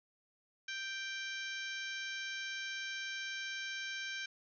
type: harmonic tone with a mistuned harmonic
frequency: 784 Hz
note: G5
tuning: in tune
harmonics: 2 / 3 / 4 / 5 / 6 / 7 / 8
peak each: -42 / -45 / -47 / -49 / -56 / -51 / -53 dBFS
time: 0.68-4.26 s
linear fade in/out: 5 ms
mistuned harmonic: 6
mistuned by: -19 cents
effects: none